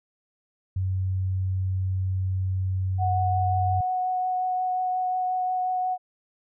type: tone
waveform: sine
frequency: 94 Hz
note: F#2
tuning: 28 cents sharp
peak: -23 dBFS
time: 0.76-3.81 s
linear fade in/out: 5 ms
type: tone with vibrato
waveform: sine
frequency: 737 Hz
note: F#5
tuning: 7 cents flat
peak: -23 dBFS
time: 2.98-5.98 s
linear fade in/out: 50 ms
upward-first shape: triangle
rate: 5.6 Hz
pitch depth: 11 cents each way
effects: none